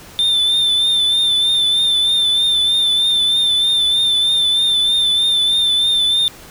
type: tone with vibrato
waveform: triangle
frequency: 3565 Hz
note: A7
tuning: 22 cents sharp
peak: -11 dBFS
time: 0.19-6.28 s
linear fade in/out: 0 ms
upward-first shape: triangle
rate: 3.2 Hz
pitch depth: 44 cents each way
effects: pink hiss -39 dBFS RMS until 6.5 s